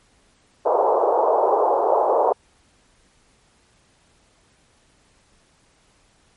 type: band-pass noise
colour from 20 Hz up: pink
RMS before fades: -18 dBFS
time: 0.65-2.33 s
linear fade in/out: 10 ms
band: 410 to 1000 Hz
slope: 48 dB/octave
effects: pink hiss -59 dBFS RMS until 6.36 s + MP3 48 kbps